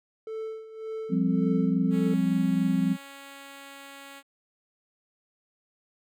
triangle tone with tremolo, 441.2 Hz, A4, 5 cents sharp, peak -29 dBFS, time 0.27-2.14 s, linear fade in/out 2 ms, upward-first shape sine, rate 1.8 Hz, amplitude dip 75%
sine chord, F suspended second, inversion none, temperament equal with one note detuned, 174.61 / 198.16 / 261.6 Hz, F3 / G3 / C4, 0 / +19 / 0 cents, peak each -26 dBFS, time 1.09-2.97 s, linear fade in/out 50 ms
5% pulse tone, 277.2 Hz, C#4, in tune, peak -32 dBFS, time 1.9-4.23 s, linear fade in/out 50 ms
effects none

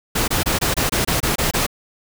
pink noise bursts, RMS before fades -19 dBFS, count 10, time 0.15-1.666 s, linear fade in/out 10 ms, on 130 ms, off 24 ms, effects none

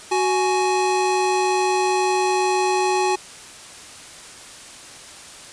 square tone pair together, 370.9 / 838 Hz, F#4 / G#5, +4 / +15 cents, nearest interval octave + major second, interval 1411 cents, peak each -21 dBFS, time 0.11-3.16 s, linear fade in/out 10 ms, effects white hiss -40 dBFS RMS until 5.52 s + resampled to 22050 Hz

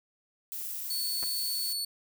violet noise, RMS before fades -37 dBFS, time 0.52-1.73 s, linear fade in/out 0 ms
sawtooth tone, 4435 Hz, C#8, in tune, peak -28 dBFS, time 0.9-1.85 s, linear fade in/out 5 ms
clicks, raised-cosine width 0.5 ms, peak -27 dBFS, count 2, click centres 1.228 / 1.237 s
effects none

